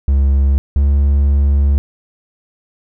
triangle tone pair in turn, 68.7 / 70.39 Hz, C#2 / C#2, -15 / +27 cents, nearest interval unison, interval 42 cents, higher second, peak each -7 dBFS, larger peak neither, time 0.08-0.58 / 0.76-1.78 s, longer second, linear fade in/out 0 ms, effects none

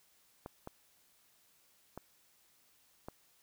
clicks, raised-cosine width 1 ms, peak -29 dBFS, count 4, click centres 0.461 / 0.674 / 1.976 / 3.085 s, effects white hiss -69 dBFS RMS until 3.42 s

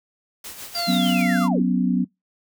white noise with tremolo, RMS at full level -35 dBFS, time 0.44-1.22 s, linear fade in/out 5 ms, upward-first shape sine, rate 6.6 Hz, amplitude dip 55%
sawtooth tone, 690 Hz, F5, 21 cents flat, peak -22 dBFS, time 0.74-1.49 s, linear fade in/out 50 ms
sine linear sweep, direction down, 4800 to 211.6 Hz, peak -25 dBFS, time 0.75-1.62 s, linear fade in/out 2 ms
sine chord, F# suspended fourth, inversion none, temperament just, 185 / 246.7 / 277.5 Hz, F#3 / B3 / C#4, 0 / -2 / +2 cents, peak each -20 / -21 / -26 dBFS, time 0.87-2.05 s, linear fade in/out 20 ms
effects noise-tail reverb RT60 0.2 s tail -24 dB re dry

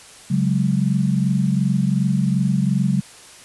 sine chord, C# suspended fourth, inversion none, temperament equal, 138.59 / 185 / 207.7 Hz, C#3 / F#3 / G#3, 0 / 0 / 0 cents, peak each -20 / -19 / -22 dBFS, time 0.3-3.01 s, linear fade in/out 10 ms, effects white hiss -43 dBFS RMS until 3.44 s + resampled to 24000 Hz

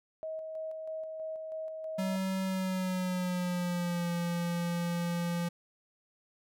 sine tone with tremolo, 635 Hz, D#5, 35 cents sharp, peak -35 dBFS, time 0.23-2.16 s, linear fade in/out 0 ms, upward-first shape square, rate 3.1 Hz, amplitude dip 30%
square tone with pitch glide, 190 to 172.23 Hz, F#3 to F3, +46 to -24 cents, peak -31 dBFS, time 1.98-5.49 s, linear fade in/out 10 ms, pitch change -170 cents, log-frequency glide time 2.44-4.1 s
effects none

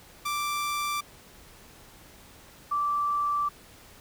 sawtooth / sine tone pair in turn, 1174.7 / 1166.6 Hz, D6 / D6, 0 / -12 cents, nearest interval unison, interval 12 cents, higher first, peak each -24 dBFS, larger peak neither, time 0.25-1.01 / 2.71-3.49 s, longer second, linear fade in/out 10 ms, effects pink hiss -52 dBFS RMS until 4 s

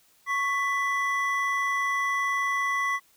triangle tone pair together, 1108.7 / 1987.5 Hz, C#6 / B6, 0 / +10 cents, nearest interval minor seventh, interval 1010 cents, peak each -25 dBFS, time 0.26-3 s, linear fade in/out 50 ms, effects white hiss -62 dBFS RMS until 3.16 s

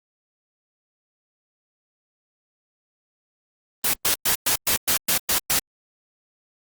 white noise bursts, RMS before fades -20 dBFS, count 9, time 3.84-5.593 s, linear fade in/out 5 ms, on 97 ms, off 110 ms, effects Opus 24 kbps

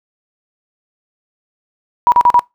sine tone bursts, 968 Hz, B5, 35 cents flat, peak -5 dBFS, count 4, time 2.07-2.393 s, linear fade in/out 0 ms, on 50 ms, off 41 ms, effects noise-tail reverb RT60 0.2 s tail -25 dB re dry

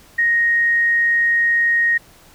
sine tone, 1869 Hz, A#6, 4 cents sharp, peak -13 dBFS, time 0.18-1.98 s, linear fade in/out 10 ms, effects pink hiss -48 dBFS RMS until 2.34 s

